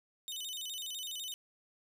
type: tone with vibrato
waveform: sawtooth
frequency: 3329 Hz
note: G#7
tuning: 3 cents sharp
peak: -36 dBFS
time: 0.28-1.34 s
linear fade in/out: 0 ms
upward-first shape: square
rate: 12 Hz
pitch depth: 180 cents each way
effects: none